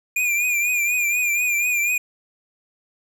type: tone with vibrato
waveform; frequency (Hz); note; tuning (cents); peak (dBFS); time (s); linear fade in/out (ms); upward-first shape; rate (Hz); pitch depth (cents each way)
square; 2420; D#7; -49; -19; 0.16-1.98; 5; triangle; 4.1; 68
effects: none